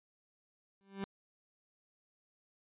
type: tone with exponential growth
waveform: 30% pulse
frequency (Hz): 196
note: G3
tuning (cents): 0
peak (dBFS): -31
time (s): 0.81-1.04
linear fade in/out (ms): 0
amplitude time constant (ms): 49
effects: resampled to 8000 Hz